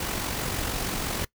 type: noise with amplitude modulation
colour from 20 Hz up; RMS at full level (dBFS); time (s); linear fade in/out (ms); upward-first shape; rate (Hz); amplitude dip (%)
pink; -28; 0-1.25; 5; sine; 46.2; 40
effects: noise-tail reverb RT60 0.1 s tail -21 dB re dry